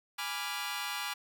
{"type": "chord", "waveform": "15% pulse", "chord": "G# diminished seventh", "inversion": "none", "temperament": "equal with one note detuned", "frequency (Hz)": [828.2, 987.8, 1174.7, 1396.9], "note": ["G#5", "B5", "D6", "F6"], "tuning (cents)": [-5, 0, 0, 0], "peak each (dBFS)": -34, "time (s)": [0.18, 1.14], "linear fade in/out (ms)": 10, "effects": []}